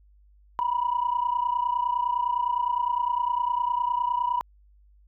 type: tone pair together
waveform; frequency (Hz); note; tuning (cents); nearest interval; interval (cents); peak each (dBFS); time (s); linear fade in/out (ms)
sine; 960 / 989.8; B5 / B5; -49 / +4; minor second; 53; -25; 0.59-4.41; 0
effects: tanh soft clip ceiling -16 dBFS + added 50 Hz sine -54 dBFS peak until 5.07 s